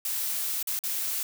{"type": "noise with dropouts", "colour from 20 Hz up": "blue", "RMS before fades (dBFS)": -30, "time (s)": [0.05, 1.23], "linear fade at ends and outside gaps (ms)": 2, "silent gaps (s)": [[0.628, 0.672], [0.791, 0.837]], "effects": []}